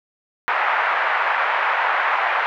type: band-pass noise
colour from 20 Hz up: pink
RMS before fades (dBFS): -20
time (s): 0.48-2.46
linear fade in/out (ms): 0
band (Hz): 780 to 2100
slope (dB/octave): 24
effects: none